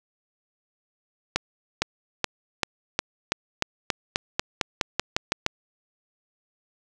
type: accelerating click train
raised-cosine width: 0.2 ms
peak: -4 dBFS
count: 16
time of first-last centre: 1.36-5.464 s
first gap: 460 ms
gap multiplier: 0.92
effects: none